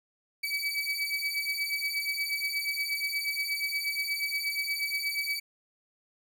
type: beating tone pair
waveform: 30% pulse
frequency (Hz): 2282 / 2290.4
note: C#7 / D7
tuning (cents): +50 / -44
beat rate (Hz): 8.4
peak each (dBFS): -30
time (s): 0.43-5.4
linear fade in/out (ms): 10
effects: none